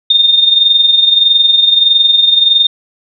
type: tone with amplitude modulation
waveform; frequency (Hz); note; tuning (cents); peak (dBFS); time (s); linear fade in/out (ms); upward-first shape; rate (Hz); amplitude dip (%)
sine; 3649; A#7; -38; -3; 0.1-2.67; 5; sine; 21.6; 60
effects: none